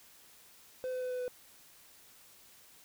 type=tone with pitch steps; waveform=triangle; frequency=511 / 507.8 / 504.5 / 501.4 / 498.2 Hz; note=C5 / B4 / B4 / B4 / B4; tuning=-41 / +48 / +37 / +26 / +15 cents; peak=-32 dBFS; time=0.84-1.28 s; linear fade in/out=0 ms; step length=88 ms; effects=white hiss -59 dBFS RMS until 2.84 s